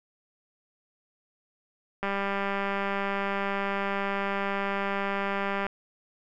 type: click train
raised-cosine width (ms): 0.5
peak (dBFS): -15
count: 721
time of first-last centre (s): 2.03-5.666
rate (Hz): 198
effects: none